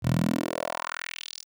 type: tone with high-pass filter sweep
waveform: 10% pulse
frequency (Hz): 41.2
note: E1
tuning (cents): 0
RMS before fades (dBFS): -29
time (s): 0.02-1.45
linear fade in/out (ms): 50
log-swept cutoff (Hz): 100 to 6000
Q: 2.9
effects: none